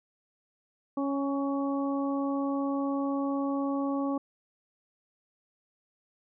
harmonic tone with a mistuned harmonic, 277.2 Hz, C#4, in tune, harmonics 1 / 2 / 3 / 4, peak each -28 / -35 / -39 / -38 dBFS, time 0.97-4.18 s, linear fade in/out 5 ms, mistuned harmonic 4, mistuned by +19 cents, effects none

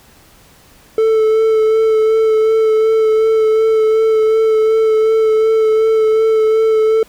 triangle tone with vibrato, 440 Hz, A4, in tune, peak -7 dBFS, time 0.98-7.03 s, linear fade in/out 2 ms, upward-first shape sine, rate 2.7 Hz, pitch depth 16 cents each way, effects pink hiss -46 dBFS RMS until 7.08 s

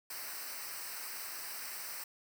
white noise with comb filter, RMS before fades -43 dBFS, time 0.1-2.04 s, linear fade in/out 5 ms, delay 0.29 ms, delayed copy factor -0.8, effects none

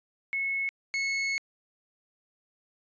sine / 40% pulse tone pair in turn, 2191 / 2191 Hz, C#7 / C#7, -21 / -21 cents, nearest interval unison, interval 0 cents, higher neither, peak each -27 / -26 dBFS, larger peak second, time 0.33-0.69 / 0.94-1.38 s, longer second, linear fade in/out 0 ms, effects resampled to 16000 Hz

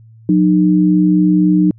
sine tone pair together, 181.6 / 305.4 Hz, F#3 / D#4, -32 / -32 cents, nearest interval major sixth, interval 900 cents, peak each -11 dBFS, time 0.29-1.71 s, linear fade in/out 2 ms, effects added 112 Hz sine -39 dBFS peak until 1.78 s

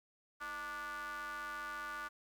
square ring-modulated tone, 141.4 Hz, C#3, 35 cents sharp, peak -39 dBFS, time 0.4-2.09 s, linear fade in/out 20 ms, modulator 1320 Hz, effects 12-bit

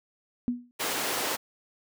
sine tone with exponential decay, 243.6 Hz, B3, 24 cents flat, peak -21 dBFS, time 0.48-0.71 s, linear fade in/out 0 ms, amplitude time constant 48 ms
pink high-pass noise, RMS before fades -30 dBFS, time 0.79-1.37 s, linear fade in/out 20 ms, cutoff 370 Hz, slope 12 dB/octave
effects none

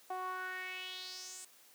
sawtooth tone with band-pass filter sweep, 370 Hz, F#4, in tune, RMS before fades -43 dBFS, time 0.1-1.45 s, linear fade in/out 5 ms, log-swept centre 820 to 8400 Hz, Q 4, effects white hiss -62 dBFS RMS until 1.74 s + high-pass 200 Hz 12 dB/octave

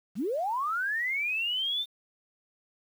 sine linear sweep, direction up, 155.56 to 3624 Hz, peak -27 dBFS, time 0.15-1.86 s, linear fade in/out 50 ms, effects 9-bit

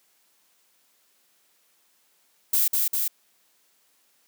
violet noise with echo, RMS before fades -21 dBFS, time 2.53-2.68 s, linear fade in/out 5 ms, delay 200 ms, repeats 2, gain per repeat -2 dB, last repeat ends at 3.08 s, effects white hiss -65 dBFS RMS until 4.27 s + high-pass 200 Hz 12 dB/octave

